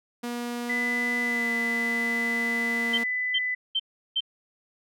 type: tone with pitch glide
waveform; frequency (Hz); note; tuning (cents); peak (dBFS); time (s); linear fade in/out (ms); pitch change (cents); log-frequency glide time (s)
sawtooth; 240 to 233.4; B3 to A#3; -49 to +2; -26; 0.23-3.04; 10; -49; 1.21-1.52
type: tone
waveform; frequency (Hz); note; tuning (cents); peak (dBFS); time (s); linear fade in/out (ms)
sine; 2000; B6; +21; -25; 0.69-3.55; 10
type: tone bursts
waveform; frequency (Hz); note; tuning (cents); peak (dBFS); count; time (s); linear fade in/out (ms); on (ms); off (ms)
sine; 3118; G7; -10; -22; 4; 2.93-4.206; 10; 49; 360
effects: none